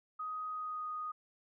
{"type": "tone with pitch glide", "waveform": "sine", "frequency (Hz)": [1253, 1240.8], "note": ["D#6", "D#6"], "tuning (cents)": [12, -5], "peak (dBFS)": -37, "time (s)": [0.19, 1.12], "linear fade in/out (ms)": 10, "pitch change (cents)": -17, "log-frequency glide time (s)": [0.49, 0.87], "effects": []}